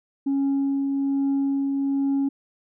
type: tone with tremolo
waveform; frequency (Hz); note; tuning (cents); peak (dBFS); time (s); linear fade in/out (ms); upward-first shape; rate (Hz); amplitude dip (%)
sine; 275.9; C#4; -8; -17; 0.26-2.29; 10; triangle; 1.2; 35
effects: tanh soft clip ceiling -18 dBFS